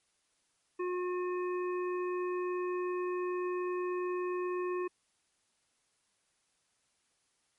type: harmonic tone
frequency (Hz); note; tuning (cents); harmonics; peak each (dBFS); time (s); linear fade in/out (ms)
360; F#4; -47; 1 / 3 / 5 / 7; -32 / -40 / -49 / -49; 0.79-4.88; 10
effects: white hiss -75 dBFS RMS until 7.58 s + MP3 48 kbps